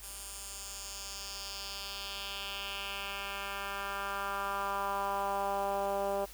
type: tone with band-pass filter sweep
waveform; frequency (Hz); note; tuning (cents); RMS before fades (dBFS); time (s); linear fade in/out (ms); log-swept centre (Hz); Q
10% pulse; 198.4; G3; +21; -37; 0.02-6.26; 20; 10000 to 570; 1.9
effects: added 50 Hz sine -52 dBFS peak until 6.33 s + white hiss -52 dBFS RMS until 6.33 s